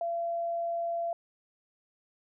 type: tone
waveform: sine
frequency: 680 Hz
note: F5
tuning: 46 cents flat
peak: -29 dBFS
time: 0.01-1.13 s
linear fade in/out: 2 ms
effects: none